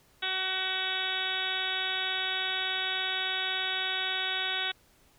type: harmonic tone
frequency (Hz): 376.5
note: F#4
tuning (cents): +30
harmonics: 1 / 2 / 3 / 4 / 5 / 6 / 7 / 8 / 9 / 10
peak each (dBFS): -45 / -40 / -44 / -35 / -40 / -39 / -40 / -39 / -34 / -36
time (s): 0.22-4.72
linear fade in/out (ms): 10
effects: pink hiss -63 dBFS RMS until 5.18 s